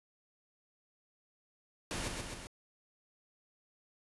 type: noise with echo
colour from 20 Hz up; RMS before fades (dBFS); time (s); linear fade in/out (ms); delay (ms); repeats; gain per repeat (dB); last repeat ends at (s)
pink; -38; 1.91-2.08; 0; 130; 3; -3; 2.47
effects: resampled to 24000 Hz